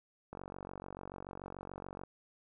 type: click train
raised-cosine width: 1 ms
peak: -30 dBFS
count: 81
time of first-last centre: 0.33-2.036 s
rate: 46.9 Hz
effects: none